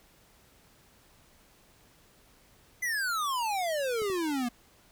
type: exponential sweep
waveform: square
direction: down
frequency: 2047 to 233.1 Hz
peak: -29 dBFS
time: 2.82-4.49 s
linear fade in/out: 10 ms
type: clicks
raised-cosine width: 2 ms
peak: -30 dBFS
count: 2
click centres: 4.019 / 4.1 s
effects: pink hiss -61 dBFS RMS until 4.91 s